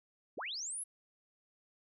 sine linear sweep, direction up, 139.3 to 11175 Hz, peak -38 dBFS, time 0.37-0.84 s, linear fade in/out 10 ms, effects none

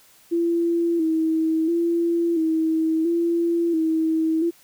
sine tone with vibrato, 329.6 Hz, E4, in tune, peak -18 dBFS, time 0.31-4.51 s, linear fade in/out 20 ms, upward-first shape square, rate 0.73 Hz, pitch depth 48 cents each way, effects white hiss -54 dBFS RMS until 4.63 s

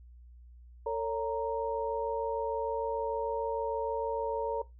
sine tone cluster, 450.4 / 557 / 931 Hz, A4 / C#5 / A#5, +40 / +8 / -2 cents, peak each -32 / -35 / -35 dBFS, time 0.86-4.62 s, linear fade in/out 5 ms, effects noise-tail reverb RT60 0.2 s tail -18 dB re dry + added 60 Hz sine -50 dBFS peak until 4.79 s

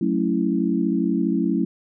sine chord, F# minor seventh, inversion none, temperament equal, 185 / 220 / 277.2 / 329.6 Hz, F#3 / A3 / C#4 / E4, 0 / 0 / 0 / 0 cents, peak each -24 dBFS, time 0.01-1.65 s, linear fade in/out 5 ms, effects none

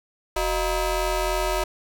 20% pulse ring-modulated tone, 329.6 Hz, E4, in tune, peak -14 dBFS, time 0.36-1.64 s, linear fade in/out 5 ms, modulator 288 Hz, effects none

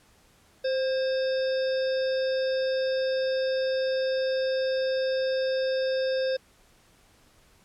harmonic tone with a mistuned harmonic, 523.3 Hz, C5, in tune, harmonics 1 / 3 / 5 / 7 / 9 / 10, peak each -24 / -37 / -45 / -41 / -45 / -41 dBFS, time 0.64-6.37 s, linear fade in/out 10 ms, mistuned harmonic 3, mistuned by +44 cents, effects pink hiss -60 dBFS RMS until 7.64 s + low-pass 12000 Hz 12 dB/octave

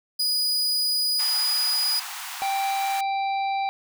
40% pulse tone, 4935 Hz, D#8, 15 cents flat, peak -20 dBFS, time 0.19-2 s, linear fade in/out 10 ms
pink high-pass noise, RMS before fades -35 dBFS, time 1.19-3.01 s, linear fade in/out 5 ms, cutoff 740 Hz, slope 96 dB/octave
harmonic tone, 784 Hz, G5, in tune, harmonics 1 / 3 / 5 / 6, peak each -23 / -34 / -39 / -48 dBFS, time 2.42-3.69 s, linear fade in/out 0 ms
effects none

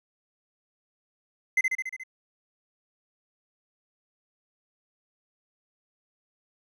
triangle tone with echo, 2058 Hz, C7, 29 cents flat, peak -17 dBFS, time 1.57-1.61 s, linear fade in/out 5 ms, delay 71 ms, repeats 6, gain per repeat -3 dB, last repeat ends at 2.036 s, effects none

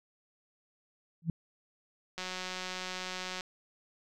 sine tone with exponential growth, 164.7 Hz, E3, 1 cent flat, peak -23 dBFS, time 1.22-1.3 s, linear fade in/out 2 ms, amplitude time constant 16 ms
click train, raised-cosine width 0.2 ms, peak -21 dBFS, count 227, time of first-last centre 2.18-3.408 s, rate 184 Hz
effects none

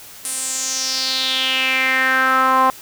sawtooth tone with band-pass filter sweep, 261.6 Hz, C4, in tune, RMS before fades -18 dBFS, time 0.25-2.7 s, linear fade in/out 0 ms, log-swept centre 9700 to 970 Hz, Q 4.6, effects white hiss -39 dBFS RMS until 2.81 s

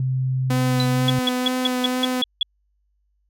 sine tone with pitch glide, 130 to 131.13 Hz, C3 to C3, -11 to +4 cents, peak -19 dBFS, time 0-1.19 s, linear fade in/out 2 ms, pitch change +15 cents, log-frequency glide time 0.73-1.01 s
sawtooth tone with vibrato, 252.8 Hz, B3, 41 cents sharp, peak -17 dBFS, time 0.5-2.22 s, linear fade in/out 5 ms, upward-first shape sine, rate 2.1 Hz, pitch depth 13 cents each way
sine tone with exponential decay, 3993 Hz, B7, 18 cents sharp, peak -19 dBFS, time 0.8-0.92 s, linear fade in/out 0 ms, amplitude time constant 26 ms
sine tone bursts, 3368 Hz, G#7, 24 cents sharp, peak -16 dBFS, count 8, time 1.08-2.43 s, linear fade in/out 2 ms, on 20 ms, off 170 ms
effects added 50 Hz sine -64 dBFS peak until 3.29 s

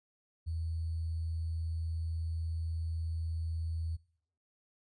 sine tone with sample-and-hold, 81.8 Hz, E2, 13 cents flat, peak -33 dBFS, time 0.46-3.97 s, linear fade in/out 20 ms, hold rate 4410 Hz, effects noise-tail reverb RT60 0.6 s tail -22 dB re dry + resampled to 22050 Hz

